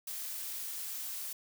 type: noise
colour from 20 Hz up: blue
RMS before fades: -40 dBFS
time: 0.07-1.33 s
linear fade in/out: 5 ms
effects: none